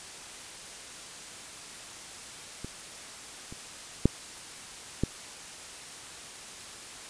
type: clicks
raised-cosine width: 3 ms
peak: -24 / -29 / -6 / -12 dBFS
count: 4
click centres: 2.646 / 3.525 / 4.056 / 5.036 s
effects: white hiss -44 dBFS RMS until 7.09 s + resampled to 22050 Hz